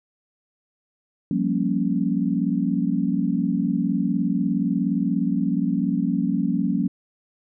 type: chord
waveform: sine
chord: G half-diminished seventh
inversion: third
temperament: equal with one note detuned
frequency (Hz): 176.34 / 196 / 233.1 / 277.2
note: F3 / G3 / Bb3 / Db4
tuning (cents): +17 / 0 / 0 / 0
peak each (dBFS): -25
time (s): 1.31-6.88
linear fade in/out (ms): 2
effects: none

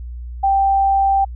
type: tone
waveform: sine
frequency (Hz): 784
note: G5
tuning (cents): 0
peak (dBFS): -12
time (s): 0.43-1.25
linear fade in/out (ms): 10
effects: added 60 Hz sine -27 dBFS peak until 1.35 s

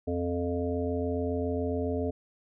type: harmonic tone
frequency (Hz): 87.31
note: F2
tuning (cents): 0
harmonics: 1 / 3 / 5 / 7 / 8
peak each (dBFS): -33 / -32 / -32 / -36 / -42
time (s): 0.07-2.11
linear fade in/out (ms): 10
effects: none

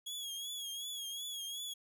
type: tone with vibrato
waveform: sawtooth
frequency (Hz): 3324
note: G#7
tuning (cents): +1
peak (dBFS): -37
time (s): 0.06-1.74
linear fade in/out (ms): 10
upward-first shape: triangle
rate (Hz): 2.7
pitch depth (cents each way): 74
effects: none

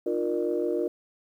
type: tone cluster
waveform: sine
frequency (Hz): 306.3 / 352.6 / 469.9 / 598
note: D#4 / F4 / A#4 / D5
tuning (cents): -27 / +17 / +14 / +31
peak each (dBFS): -32 / -27 / -29 / -33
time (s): 0.06-0.88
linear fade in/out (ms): 5
effects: tanh soft clip ceiling -15 dBFS + 10-bit

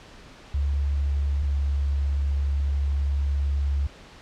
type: tone pair in turn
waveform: sine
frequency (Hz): 70.6 / 70.27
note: C#2 / C#2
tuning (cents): +32 / +24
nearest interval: unison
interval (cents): 8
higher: first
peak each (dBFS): -21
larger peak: neither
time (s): 0.54-1.43 / 1.43-3.87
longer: second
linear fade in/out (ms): 5
effects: pink hiss -47 dBFS RMS until 4.21 s + low-pass 5000 Hz 12 dB/octave

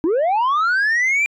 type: linear sweep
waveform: sine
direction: up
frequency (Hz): 296.7 to 2400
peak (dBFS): -12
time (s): 0.04-1.26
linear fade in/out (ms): 0
effects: tanh soft clip ceiling -14 dBFS

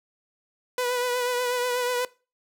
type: tone with vibrato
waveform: sawtooth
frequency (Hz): 493.9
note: B4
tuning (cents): 0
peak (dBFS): -20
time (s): 0.78-2.05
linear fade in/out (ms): 2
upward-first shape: triangle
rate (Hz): 8.2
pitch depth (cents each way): 36
effects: noise-tail reverb RT60 0.3 s tail -20 dB re dry

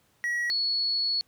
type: tone pair in turn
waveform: triangle / sine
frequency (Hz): 1917 / 4386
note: A#6 / C#8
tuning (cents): +48 / -19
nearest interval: octave + major second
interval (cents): 1433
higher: second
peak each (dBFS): -24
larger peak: neither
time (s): 0.24-0.5 / 0.5-1.21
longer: second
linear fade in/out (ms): 0
effects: pink hiss -66 dBFS RMS until 1.27 s + high-pass 60 Hz 12 dB/octave

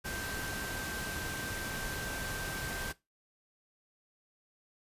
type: tone in noise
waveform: sine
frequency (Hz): 1564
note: G6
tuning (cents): -4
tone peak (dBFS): -40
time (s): 0.04-2.93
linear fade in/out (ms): 20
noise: pink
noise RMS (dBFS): -39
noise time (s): 0.04-2.93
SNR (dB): -4
effects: noise-tail reverb RT60 0.2 s tail -18 dB re dry + resampled to 32000 Hz

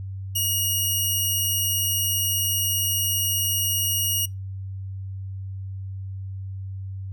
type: tone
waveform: 10% pulse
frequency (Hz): 2877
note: F#7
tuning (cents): -49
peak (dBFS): -13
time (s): 0.35-4.26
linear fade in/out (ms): 10
effects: noise-tail reverb RT60 0.2 s tail -25 dB re dry + added 96 Hz sine -30 dBFS peak until 7.12 s

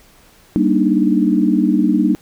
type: chord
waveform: sine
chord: Eb major seventh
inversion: first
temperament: just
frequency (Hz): 194.45 / 233.3 / 291.7 / 311.1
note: G3 / Bb3 / D4 / Eb4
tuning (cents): -14 / +2 / -12 / 0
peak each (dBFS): -17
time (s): 0.56-2.15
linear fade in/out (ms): 0
effects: pink hiss -49 dBFS RMS until 2.21 s

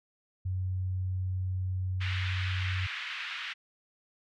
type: tone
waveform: sine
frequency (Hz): 92.8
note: F#2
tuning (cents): +6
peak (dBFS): -29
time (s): 0.45-2.87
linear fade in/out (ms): 10
type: band-pass noise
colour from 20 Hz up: white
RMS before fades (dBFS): -38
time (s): 2-3.54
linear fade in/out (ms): 20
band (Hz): 1400 to 3000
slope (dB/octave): 24
effects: none

